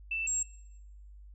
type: tone pair in turn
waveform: sine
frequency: 2659 / 7553 Hz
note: E7 / A#8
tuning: +14 / +22 cents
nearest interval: octave + tritone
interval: 1808 cents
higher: second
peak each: -30 / -28 dBFS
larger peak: second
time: 0.11-0.27 / 0.27-0.43 s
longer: neither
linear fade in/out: 5 ms
effects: noise-tail reverb RT60 0.9 s tail -19 dB re dry + added 50 Hz sine -48 dBFS peak until 1.34 s